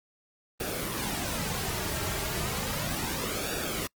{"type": "noise with flanger", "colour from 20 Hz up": "pink", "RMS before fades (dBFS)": -32, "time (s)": [0.6, 3.87], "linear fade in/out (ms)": 2, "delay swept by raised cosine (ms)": [0.96, 4.06], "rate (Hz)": 0.34, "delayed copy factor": -0.6, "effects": ["noise-tail reverb RT60 0.1 s tail -26 dB re dry", "Opus 24 kbps"]}